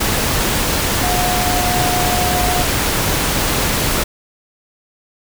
sine tone in noise, 720 Hz, F#5, 47 cents flat, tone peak -19 dBFS, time 1.03-2.63 s, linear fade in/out 10 ms, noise pink, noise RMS -17 dBFS, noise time 0-4.04 s, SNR -5 dB, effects none

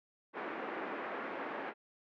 pink band-pass noise, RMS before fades -41 dBFS, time 0.33-1.74 s, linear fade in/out 50 ms, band 280 to 2100 Hz, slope 24 dB/octave, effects none

